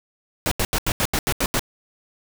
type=noise bursts; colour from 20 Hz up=pink; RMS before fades=-21 dBFS; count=9; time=0.46-1.594 s; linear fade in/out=0 ms; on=54 ms; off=81 ms; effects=none